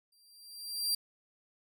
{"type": "tone with exponential growth", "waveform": "sawtooth", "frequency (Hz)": 4728, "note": "D8", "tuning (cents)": 11, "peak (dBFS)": -24, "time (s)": [0.12, 0.95], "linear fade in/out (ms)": 5, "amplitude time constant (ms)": 180, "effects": []}